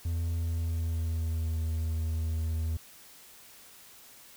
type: tone with pitch glide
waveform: triangle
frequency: 83.8 to 80.48 Hz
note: E2 to E2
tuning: +29 to -41 cents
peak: -26 dBFS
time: 0.05-2.77 s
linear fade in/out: 5 ms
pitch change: -70 cents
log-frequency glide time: 0.28-1.66 s
effects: white hiss -53 dBFS RMS until 4.36 s